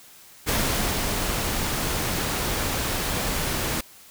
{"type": "noise with ADSR envelope", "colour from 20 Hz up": "pink", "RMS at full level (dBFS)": -23, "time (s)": [0.46, 3.81], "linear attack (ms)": 28, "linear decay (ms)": 560, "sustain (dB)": -3, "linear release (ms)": 5, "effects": ["white hiss -49 dBFS RMS until 4.1 s"]}